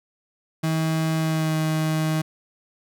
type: tone with pitch glide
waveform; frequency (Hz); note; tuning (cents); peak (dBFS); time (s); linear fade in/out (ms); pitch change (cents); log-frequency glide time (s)
35% pulse; 160 to 157.25; D#3 to D#3; +49 to +19; -19; 0.63-2.22; 10; -30; 1.17-1.56
effects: none